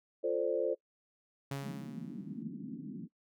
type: chord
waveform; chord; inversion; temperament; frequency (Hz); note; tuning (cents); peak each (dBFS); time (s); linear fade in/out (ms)
sine; D minor seventh; first; equal with one note detuned; 349.2 / 442.8 / 523.3 / 587.3; F4 / A4 / C5 / D5; 0 / +11 / 0 / 0; -37 / -34 / -33 / -37; 0.23-0.75; 20
type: tone with exponential decay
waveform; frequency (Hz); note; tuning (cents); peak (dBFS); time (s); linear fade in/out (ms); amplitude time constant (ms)
sawtooth; 138.59; C#3; 0; -31; 1.51-2.43; 5; 200
type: band-pass noise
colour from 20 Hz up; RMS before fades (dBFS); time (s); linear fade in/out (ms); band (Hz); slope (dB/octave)
pink; -43; 1.61-3.09; 50; 160 to 290; 48
effects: noise-tail reverb RT60 0.1 s tail -22 dB re dry